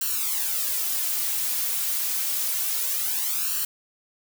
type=noise with flanger; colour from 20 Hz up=blue; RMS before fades=-26 dBFS; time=0.01-3.65 s; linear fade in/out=5 ms; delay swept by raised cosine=0.69 to 4.29 ms; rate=0.28 Hz; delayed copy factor=+0.95; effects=none